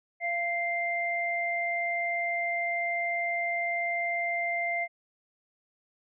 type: tone pair together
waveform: sine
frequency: 686.5 / 2093 Hz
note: F5 / C7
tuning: -30 / 0 cents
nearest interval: octave + perfect fifth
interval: 1930 cents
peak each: -31 / -29 dBFS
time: 0.2-4.88 s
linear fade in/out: 50 ms
effects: none